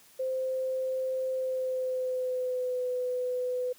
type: tone with pitch glide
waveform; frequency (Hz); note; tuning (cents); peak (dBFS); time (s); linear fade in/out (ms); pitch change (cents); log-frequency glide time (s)
sine; 520 to 500.3; C5 to B4; -11 to +22; -28; 0.19-3.73; 10; -67; 1.31-2.88
effects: white hiss -58 dBFS RMS until 3.78 s